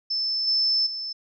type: tone with level steps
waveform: sine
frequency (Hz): 5274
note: E8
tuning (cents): 0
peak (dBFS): -23 / -19 / -29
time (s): 0.1-1.13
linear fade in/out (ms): 10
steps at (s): 0.47 / 0.86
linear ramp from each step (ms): 10
effects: none